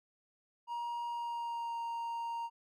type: tone with pitch glide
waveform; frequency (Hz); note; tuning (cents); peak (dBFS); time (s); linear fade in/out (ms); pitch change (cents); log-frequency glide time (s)
triangle; 947 to 930.7; A#5 to A#5; +27 to -3; -34; 0.67-2.5; 50; -30; 1.08-1.77
effects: none